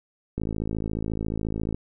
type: click train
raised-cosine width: 3 ms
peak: -16 dBFS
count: 75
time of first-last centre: 0.38-1.745 s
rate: 54.2 Hz
effects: none